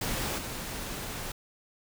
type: noise with level steps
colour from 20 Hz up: pink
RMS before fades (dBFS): -32 / -37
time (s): 0.01-1.32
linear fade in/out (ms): 5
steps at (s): 0.38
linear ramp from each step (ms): 5
effects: none